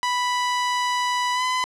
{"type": "tone with pitch glide", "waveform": "sawtooth", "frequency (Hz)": [987.8, 1011.5], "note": ["B5", "B5"], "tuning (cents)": [0, 41], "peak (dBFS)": -17, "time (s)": [0.03, 1.64], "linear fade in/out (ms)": 0, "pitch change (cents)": 41, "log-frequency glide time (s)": [1.33, 1.43], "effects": ["low-pass 7000 Hz 12 dB/octave"]}